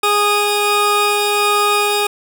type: tone pair together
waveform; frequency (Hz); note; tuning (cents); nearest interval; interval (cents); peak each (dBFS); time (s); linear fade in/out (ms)
20% pulse; 413.1 / 1237.9; G#4 / D#6; -9 / -9; octave + perfect fifth; 1900; -11; 0.03-2.07; 5
effects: none